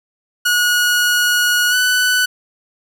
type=tone with pitch glide; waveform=sawtooth; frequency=1453 to 1493.8 Hz; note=F#6 to F#6; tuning=-32 to +16 cents; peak=-9 dBFS; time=0.45-2.26 s; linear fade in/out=10 ms; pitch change=+48 cents; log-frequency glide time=1.7-1.75 s; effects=none